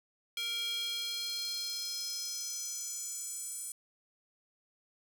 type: tone with high-pass filter sweep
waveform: square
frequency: 466.2 Hz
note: A#4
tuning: in tune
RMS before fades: -38 dBFS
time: 0.37-3.72 s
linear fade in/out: 2 ms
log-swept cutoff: 2900 to 8700 Hz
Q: 4.1
effects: none